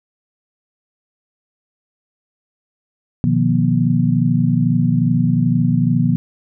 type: tone cluster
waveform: sine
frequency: 123 / 154.5 / 176.9 / 240.4 Hz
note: B2 / D#3 / F3 / B3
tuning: -7 / -12 / +23 / -46 cents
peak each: -18 dBFS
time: 3.24-6.16 s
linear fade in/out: 0 ms
effects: none